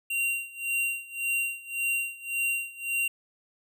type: tone with tremolo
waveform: square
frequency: 2762 Hz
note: F7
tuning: 20 cents flat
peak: -25 dBFS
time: 0.1-3.08 s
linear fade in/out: 5 ms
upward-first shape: sine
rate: 1.8 Hz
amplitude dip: 90%
effects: none